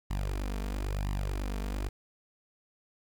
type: tone with flanger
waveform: sawtooth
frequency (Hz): 49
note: G1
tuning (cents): 0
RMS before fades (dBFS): -33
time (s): 0.1-1.89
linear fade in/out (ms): 10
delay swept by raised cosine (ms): 1 to 4.5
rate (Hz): 1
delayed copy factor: +0.95
effects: 10-bit